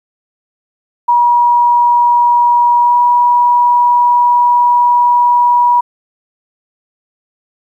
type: tone with pitch glide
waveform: sine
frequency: 960 to 967.8 Hz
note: B5 to B5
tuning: -49 to -35 cents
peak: -6 dBFS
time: 1.08-5.81 s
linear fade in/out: 10 ms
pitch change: +14 cents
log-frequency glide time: 2.81-2.96 s
effects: 8-bit